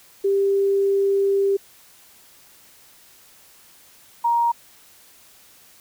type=tone pair in turn; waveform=sine; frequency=395 / 939.5 Hz; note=G4 / A#5; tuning=+13 / +13 cents; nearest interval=octave + minor third; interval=1500 cents; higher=second; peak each=-16 dBFS; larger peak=neither; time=0.24-1.57 / 4.24-4.52 s; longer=first; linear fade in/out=10 ms; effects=white hiss -51 dBFS RMS until 5.8 s